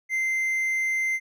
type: tone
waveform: triangle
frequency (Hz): 2080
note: C7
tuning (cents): -11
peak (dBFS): -21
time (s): 0.09-1.2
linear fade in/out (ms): 50
effects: none